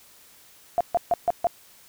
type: tone bursts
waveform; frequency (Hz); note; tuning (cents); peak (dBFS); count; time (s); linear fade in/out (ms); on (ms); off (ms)
sine; 694; F5; -11; -17; 5; 0.78-1.47; 0; 26; 140
effects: white hiss -53 dBFS RMS until 1.88 s